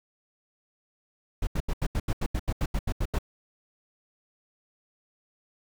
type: noise bursts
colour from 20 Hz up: brown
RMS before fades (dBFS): -26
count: 14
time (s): 1.42-3.187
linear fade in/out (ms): 5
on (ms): 51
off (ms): 81
effects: none